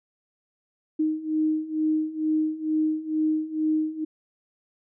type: beating tone pair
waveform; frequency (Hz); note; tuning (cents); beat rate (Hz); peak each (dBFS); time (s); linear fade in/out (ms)
sine; 310 / 312.2; D#4 / D#4; -6 / +6; 2.2; -27 / -24; 0.99-4.05; 10
effects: none